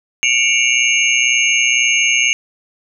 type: tone cluster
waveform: sine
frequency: 2233 / 2355 / 2738 / 2862 / 6410 Hz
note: C#7 / D7 / F7 / F7 / G8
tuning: +12 / +4 / -35 / +42 / +38 cents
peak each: -18 dBFS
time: 0.23-2.33 s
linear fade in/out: 0 ms
effects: none